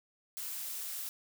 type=noise; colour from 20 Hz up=blue; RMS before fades=-40 dBFS; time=0.37-1.09 s; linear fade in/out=0 ms; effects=none